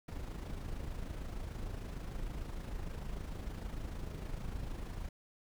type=noise with amplitude modulation; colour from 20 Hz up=brown; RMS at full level=-39 dBFS; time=0.08-5.09 s; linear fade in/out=5 ms; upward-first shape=sine; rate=26.6 Hz; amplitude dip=50%; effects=none